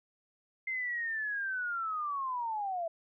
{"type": "linear sweep", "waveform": "sine", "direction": "down", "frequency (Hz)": [2093, 650], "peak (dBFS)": -32, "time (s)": [0.67, 2.88], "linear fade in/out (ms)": 5, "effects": []}